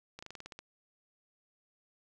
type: slowing click train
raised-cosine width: 0.2 ms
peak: -28 dBFS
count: 9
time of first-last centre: 0.19-0.59 s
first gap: 35 ms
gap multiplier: 1.1
effects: none